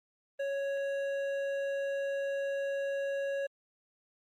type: tone with hard clipping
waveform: sine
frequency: 554.4 Hz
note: C#5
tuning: in tune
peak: -33 dBFS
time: 0.39-3.47 s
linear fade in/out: 10 ms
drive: 9 dB
effects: Opus 24 kbps